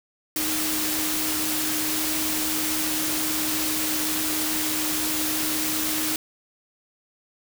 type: tone in noise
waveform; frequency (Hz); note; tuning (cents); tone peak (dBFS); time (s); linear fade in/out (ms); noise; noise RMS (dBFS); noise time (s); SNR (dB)
sine; 310; D#4; -6; -30; 0.36-6.16; 2; white; -26; 0.36-6.16; -7
effects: none